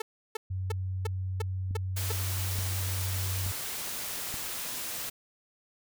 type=tone bursts; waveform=sawtooth; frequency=440 Hz; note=A4; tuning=in tune; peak=-27 dBFS; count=7; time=0-2.12 s; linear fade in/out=5 ms; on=20 ms; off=330 ms
type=tone; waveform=sine; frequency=93.6 Hz; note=F#2; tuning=20 cents sharp; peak=-30 dBFS; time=0.5-3.52 s; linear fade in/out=10 ms
type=click train; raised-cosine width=5 ms; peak=-29 dBFS; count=4; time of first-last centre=1.71-4.342 s; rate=1.14 Hz
type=noise; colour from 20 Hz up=white; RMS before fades=-36 dBFS; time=1.96-5.1 s; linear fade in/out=10 ms
effects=none